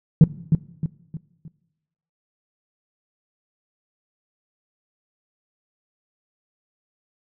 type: tone with echo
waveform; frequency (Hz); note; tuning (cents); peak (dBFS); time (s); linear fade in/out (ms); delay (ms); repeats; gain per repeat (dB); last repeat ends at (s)
sine; 158.6; D#3; +33; -3; 0.21-0.24; 2; 310; 4; -8; 1.48
effects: noise-tail reverb RT60 1.0 s tail -20 dB re dry + tanh soft clip ceiling -4 dBFS